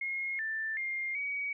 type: tone with pitch steps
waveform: sine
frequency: 2152 / 1773 / 2117 / 2261 Hz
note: C7 / A6 / C7 / C#7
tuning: +48 / +13 / +20 / +34 cents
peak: -32 dBFS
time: 0.01-1.53 s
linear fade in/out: 5 ms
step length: 380 ms
effects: none